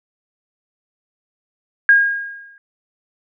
sine tone with exponential decay, 1627 Hz, G#6, 36 cents flat, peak -5 dBFS, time 1.89-2.58 s, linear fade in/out 1 ms, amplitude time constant 150 ms, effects none

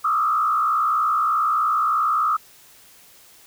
sine tone with frequency modulation, 1248 Hz, D#6, 5 cents sharp, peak -17 dBFS, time 0.04-2.37 s, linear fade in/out 10 ms, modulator 61.6 Hz, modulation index 1.2, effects white hiss -50 dBFS RMS until 3.46 s

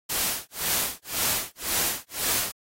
white noise with tremolo, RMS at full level -24 dBFS, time 0.09-2.52 s, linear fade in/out 10 ms, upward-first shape sine, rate 1.9 Hz, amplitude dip 100%, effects AAC 48 kbps

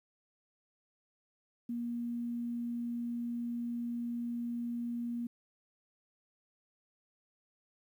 sine tone, 237.4 Hz, A#3, 32 cents sharp, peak -34 dBFS, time 1.69-5.27 s, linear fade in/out 5 ms, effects 11-bit

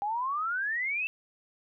sine exponential sweep, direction up, 797 to 2688 Hz, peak -28 dBFS, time 0.02-1.07 s, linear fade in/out 0 ms, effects none

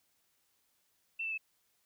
sine tone with pitch steps, 2685 / 2649 / 2608 Hz, E7 / E7 / E7, +31 / +8 / -19 cents, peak -34 dBFS, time 1.19-1.379 s, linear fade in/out 10 ms, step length 63 ms, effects white hiss -75 dBFS RMS until 1.85 s

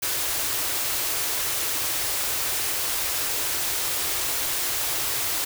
white band-stop noise, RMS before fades -26 dBFS, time 0.02-5.45 s, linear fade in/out 10 ms, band 150 to 270 Hz, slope 96 dB/octave, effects none

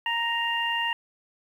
harmonic tone, 932.3 Hz, A#5, in tune, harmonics 1 / 2 / 3, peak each -29 / -29 / -28 dBFS, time 0.06-0.93 s, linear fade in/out 2 ms, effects 9-bit

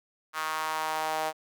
sawtooth tone with high-pass filter sweep, 157.1 Hz, D#3, 17 cents sharp, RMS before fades -31 dBFS, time 0.33-1.33 s, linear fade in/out 50 ms, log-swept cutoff 1200 to 700 Hz, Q 3, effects none

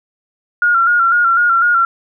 sine tone with vibrato, 1396.9 Hz, F6, in tune, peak -9 dBFS, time 0.62-1.85 s, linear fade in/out 2 ms, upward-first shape square, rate 4 Hz, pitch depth 43 cents each way, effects none

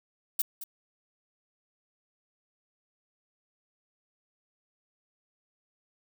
violet noise with echo, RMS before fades -26 dBFS, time 0.39-0.42 s, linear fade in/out 5 ms, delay 220 ms, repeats 1, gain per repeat -13 dB, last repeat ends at 0.64 s, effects none

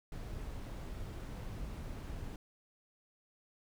brown noise, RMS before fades -43 dBFS, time 0.12-2.36 s, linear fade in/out 2 ms, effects none

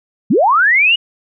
sine linear sweep, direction up, 155.3 to 2935 Hz, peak -8 dBFS, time 0.3-0.96 s, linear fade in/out 10 ms, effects none

